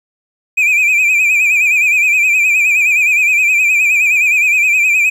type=tone with vibrato; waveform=triangle; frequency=2440 Hz; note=D#7; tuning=34 cents flat; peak=-7 dBFS; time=0.57-5.1 s; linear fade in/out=10 ms; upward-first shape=sine; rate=9.6 Hz; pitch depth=81 cents each way; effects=8-bit